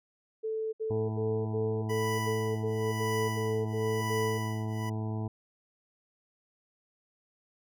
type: tone bursts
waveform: sine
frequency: 440 Hz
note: A4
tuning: in tune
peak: -30 dBFS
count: 11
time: 0.43-4.39 s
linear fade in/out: 20 ms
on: 300 ms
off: 66 ms
type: harmonic tone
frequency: 109.2 Hz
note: A2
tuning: 13 cents flat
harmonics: 1 / 2 / 3 / 4 / 6 / 7 / 8 / 9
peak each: -32 / -38 / -42 / -44 / -48 / -49 / -50 / -51 dBFS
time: 0.9-5.28 s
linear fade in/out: 5 ms
type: tone with tremolo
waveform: 25% pulse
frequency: 987.8 Hz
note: B5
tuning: in tune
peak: -28 dBFS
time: 1.89-4.9 s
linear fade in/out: 10 ms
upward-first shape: triangle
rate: 0.99 Hz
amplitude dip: 95%
effects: none